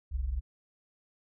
sine tone pair together, 44.47 / 66.7 Hz, F1 / C2, +32 / +34 cents, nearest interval perfect fifth, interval 702 cents, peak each -34 / -31 dBFS, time 0.11-0.41 s, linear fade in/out 20 ms, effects none

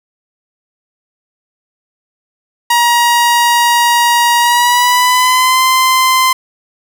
sawtooth tone with pitch glide, 950 to 1036 Hz, A#5 to C6, +33 to -17 cents, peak -4 dBFS, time 2.7-6.33 s, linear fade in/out 5 ms, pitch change +150 cents, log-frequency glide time 4.4-5.62 s, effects none

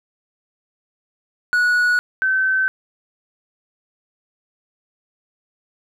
triangle / sine tone pair in turn, 1464 / 1535.8 Hz, F#6 / G6, -19 / -36 cents, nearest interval minor second, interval 83 cents, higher second, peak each -12 / -15 dBFS, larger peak first, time 1.53-1.99 / 2.22-2.68 s, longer neither, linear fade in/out 0 ms, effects none

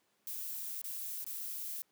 violet noise with dropouts, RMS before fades -41 dBFS, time 0.27-1.82 s, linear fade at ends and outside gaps 0 ms, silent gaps 0.816-0.842 / 1.243-1.265 s, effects pink hiss -75 dBFS RMS until 1.91 s + high-pass 200 Hz 12 dB/octave

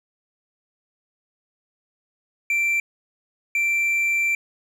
triangle tone bursts at uneven times, 2349 Hz, D7, in tune, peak -17 dBFS, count 2, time 2.5-2.8 / 3.55-4.35 s, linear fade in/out 2 ms, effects none

